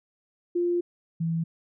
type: tone pair in turn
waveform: sine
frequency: 349.2 / 164.8 Hz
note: F4 / E3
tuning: 0 / 0 cents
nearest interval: octave + minor second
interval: 1300 cents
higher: first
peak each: -22 / -24 dBFS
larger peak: first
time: 0.55-0.81 / 1.2-1.44 s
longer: first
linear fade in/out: 10 ms
effects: none